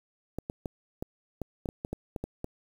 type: clicks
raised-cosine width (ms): 2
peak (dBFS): -20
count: 12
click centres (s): 0.386 / 0.499 / 0.658 / 1.025 / 1.417 / 1.658 / 1.689 / 1.849 / 1.93 / 2.162 / 2.24 / 2.444
effects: 8-bit